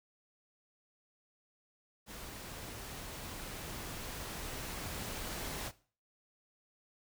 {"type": "noise with level ramp", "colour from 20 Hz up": "pink", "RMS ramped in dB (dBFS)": [-47, -40], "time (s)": [2.06, 5.72], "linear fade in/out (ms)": 50, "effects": ["noise-tail reverb RT60 0.4 s tail -18 dB re dry"]}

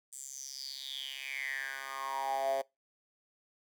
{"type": "tone with high-pass filter sweep", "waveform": "10% pulse", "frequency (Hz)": 135.4, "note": "C#3", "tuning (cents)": -40, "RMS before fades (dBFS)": -38, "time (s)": [0.12, 2.62], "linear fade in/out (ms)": 10, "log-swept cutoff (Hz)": [8200, 590], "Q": 8.2, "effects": ["noise-tail reverb RT60 0.2 s tail -23 dB re dry"]}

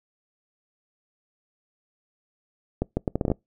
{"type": "accelerating click train", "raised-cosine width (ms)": 2, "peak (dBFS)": -10, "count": 9, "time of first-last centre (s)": [2.82, 3.317], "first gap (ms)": 150, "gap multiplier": 0.72, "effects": ["noise-tail reverb RT60 0.2 s tail -26 dB re dry"]}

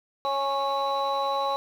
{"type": "tone cluster", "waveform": "sine", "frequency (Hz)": [552, 832, 1101, 3939], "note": ["C#5", "G#5", "C#6", "B7"], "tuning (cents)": [-7, 3, -12, -5], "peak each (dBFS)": [-28, -27, -27, -35], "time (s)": [0.25, 1.56], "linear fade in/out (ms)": 0, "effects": ["tanh soft clip ceiling -18 dBFS", "9-bit"]}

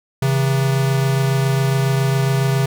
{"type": "tone pair together", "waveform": "square", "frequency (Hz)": [134.3, 161.56], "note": ["C3", "E3"], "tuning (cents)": [46, -35], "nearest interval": "minor third", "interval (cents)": 319, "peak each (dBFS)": [-16, -24], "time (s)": [0.22, 2.66], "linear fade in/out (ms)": 5, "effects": []}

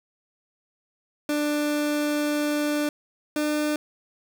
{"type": "tone pair in turn", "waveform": "30% pulse", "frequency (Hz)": [295.9, 300], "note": ["D4", "D4"], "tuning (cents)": [13, 37], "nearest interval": "unison", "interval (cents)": 24, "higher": "second", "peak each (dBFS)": -20, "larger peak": "neither", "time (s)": [[1.29, 2.89], [3.36, 3.76]], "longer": "first", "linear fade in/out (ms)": 2, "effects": ["10-bit"]}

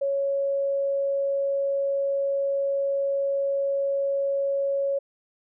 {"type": "tone", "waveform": "sine", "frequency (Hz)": 554.4, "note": "C#5", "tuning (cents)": 0, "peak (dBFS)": -22, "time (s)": [0.01, 4.99], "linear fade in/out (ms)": 10, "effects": []}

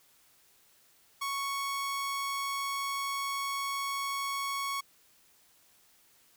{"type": "tone", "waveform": "sawtooth", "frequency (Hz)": 1108.7, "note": "C#6", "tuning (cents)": 0, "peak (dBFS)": -28, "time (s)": [1.21, 4.81], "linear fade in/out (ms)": 10, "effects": ["white hiss -64 dBFS RMS until 6.36 s"]}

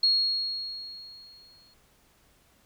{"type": "tone with exponential decay", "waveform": "sine", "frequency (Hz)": 4300, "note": "C8", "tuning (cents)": 47, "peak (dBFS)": -18, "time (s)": [0.03, 1.74], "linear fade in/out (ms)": 5, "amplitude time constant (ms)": 370, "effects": ["pink hiss -63 dBFS RMS until 2.65 s"]}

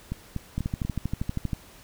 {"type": "two click trains", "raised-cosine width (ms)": 5, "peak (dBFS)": [-17, -15], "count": [4, 13], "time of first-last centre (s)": [[0.12, 0.85], [0.58, 1.532]], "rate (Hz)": [4.11, 12.6], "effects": ["pink hiss -51 dBFS RMS until 1.83 s"]}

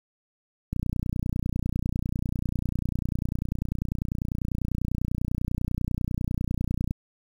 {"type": "click train", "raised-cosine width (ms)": 5, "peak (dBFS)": -15, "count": 187, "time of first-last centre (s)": [0.73, 6.909], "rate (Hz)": 30.1, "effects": ["8-bit"]}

